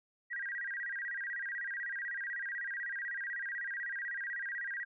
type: tone with vibrato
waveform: sine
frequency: 1755 Hz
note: A6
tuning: 5 cents flat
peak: -36 dBFS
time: 0.3-4.85 s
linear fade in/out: 20 ms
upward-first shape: square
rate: 16 Hz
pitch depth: 160 cents each way
effects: none